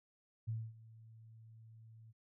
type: tone with ADSR envelope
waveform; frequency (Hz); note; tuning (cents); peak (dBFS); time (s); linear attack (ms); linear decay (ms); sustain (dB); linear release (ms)
sine; 112; A2; +31; -35; 0.47-2.13; 19; 240; -20; 30
effects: none